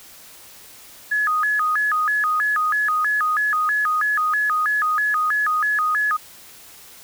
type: tone with vibrato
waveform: sine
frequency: 1453 Hz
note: F#6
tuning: 32 cents flat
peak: -17 dBFS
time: 1.11-6.17 s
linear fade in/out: 10 ms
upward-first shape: square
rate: 3.1 Hz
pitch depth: 270 cents each way
effects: white hiss -44 dBFS RMS until 7.03 s